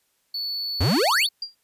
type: tone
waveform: triangle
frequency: 4448 Hz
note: C#8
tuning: 5 cents sharp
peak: -25 dBFS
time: 0.34-1.29 s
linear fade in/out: 5 ms
type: exponential sweep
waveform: square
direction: up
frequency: 73.42 to 3951 Hz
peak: -19 dBFS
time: 0.8-1.27 s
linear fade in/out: 10 ms
type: tone with exponential decay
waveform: sine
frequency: 4769 Hz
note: D8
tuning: 26 cents sharp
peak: -24 dBFS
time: 1.42-1.55 s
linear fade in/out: 5 ms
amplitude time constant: 28 ms
effects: white hiss -69 dBFS RMS until 1.63 s + resampled to 32000 Hz